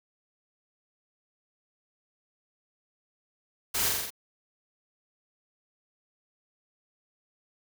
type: noise with echo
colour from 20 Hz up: white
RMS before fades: -29 dBFS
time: 3.74-3.89 s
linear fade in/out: 10 ms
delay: 43 ms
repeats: 5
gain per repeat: -2 dB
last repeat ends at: 4.105 s
effects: none